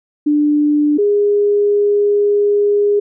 sine tone pair in turn, 296.2 / 410.4 Hz, D4 / G#4, +15 / -21 cents, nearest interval tritone, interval 564 cents, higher second, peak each -10 dBFS, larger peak neither, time 0.26-0.98 / 0.98-3 s, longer second, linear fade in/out 10 ms, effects none

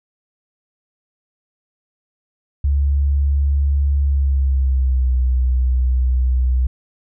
sine tone with pitch glide, 70.4 to 63.08 Hz, C#2 to B1, +27 to +37 cents, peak -13 dBFS, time 2.64-6.67 s, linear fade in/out 5 ms, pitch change -190 cents, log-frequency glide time 4-5.13 s, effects none

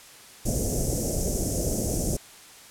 pink band-stop noise, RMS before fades -26 dBFS, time 0.45-2.17 s, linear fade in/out 10 ms, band 660 to 5700 Hz, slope 48 dB/octave, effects white hiss -48 dBFS RMS until 2.7 s + low-pass 11000 Hz 12 dB/octave

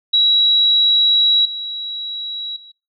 sine tone with level steps, 3884 Hz, B7, 30 cents flat, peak -10 / -23 / -38 dBFS, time 0.13-2.72 s, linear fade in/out 10 ms, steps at 1.45 / 2.56 s, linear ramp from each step 5 ms, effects noise-tail reverb RT60 0.3 s tail -24 dB re dry

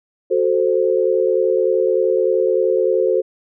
sine chord, F# diminished, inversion none, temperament equal, 370 / 440 / 523.3 Hz, F#4 / A4 / C5, 0 / 0 / 0 cents, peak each -18 dBFS, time 0.3-3.22 s, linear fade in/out 20 ms, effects none

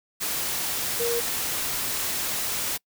sine tone in noise, 470.7 Hz, A#4, 17 cents sharp, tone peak -24 dBFS, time 0.99-1.21 s, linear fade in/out 20 ms, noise white, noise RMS -28 dBFS, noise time 0.2-2.78 s, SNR +1 dB, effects noise-tail reverb RT60 0.1 s tail -26 dB re dry

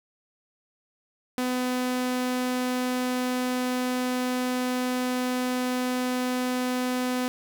sawtooth tone, 251.5 Hz, B3, 32 cents sharp, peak -21 dBFS, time 1.38-7.28 s, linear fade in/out 0 ms, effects 9-bit

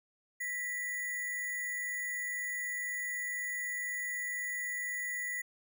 sine tone with sample-and-hold, 1962 Hz, B6, 12 cents flat, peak -34 dBFS, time 0.4-5.42 s, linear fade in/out 10 ms, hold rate 8820 Hz, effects none

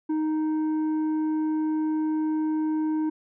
sine tone with tanh clipping, 311.1 Hz, D#4, in tune, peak -24 dBFS, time 0.09-3.1 s, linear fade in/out 10 ms, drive 6 dB, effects none

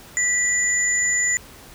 sine tone pair together, 1966 / 7006 Hz, B6 / A8, -8 / -8 cents, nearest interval octave + minor seventh, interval 2200 cents, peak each -21 / -20 dBFS, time 0.17-1.37 s, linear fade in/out 0 ms, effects pink hiss -44 dBFS RMS until 1.74 s

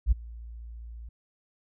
sine tone with ADSR envelope, 57.4 Hz, A#1, 26 cents flat, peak -15 dBFS, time 0.06-1.09 s, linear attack 57 ms, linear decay 13 ms, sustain -24 dB, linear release 5 ms, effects none

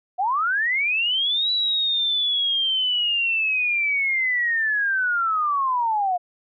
sine linear two-way sweep, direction up then down, 698.5 to 3951 to 698.5 Hz, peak -19 dBFS, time 0.18-6.18 s, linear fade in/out 20 ms, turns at 1.51 s, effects none

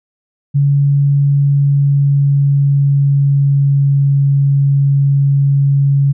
sine tone with pitch glide, 141.3 to 139.52 Hz, C#3 to C#3, +34 to +12 cents, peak -8 dBFS, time 0.54-6.13 s, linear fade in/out 20 ms, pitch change -22 cents, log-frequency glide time 1.26-4.2 s, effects none

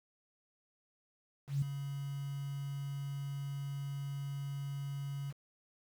sine tone with ADSR envelope, 140 Hz, C#3, 18 cents sharp, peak -27 dBFS, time 1.47-5.33 s, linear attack 150 ms, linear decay 4 ms, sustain -10 dB, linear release 30 ms, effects 9-bit

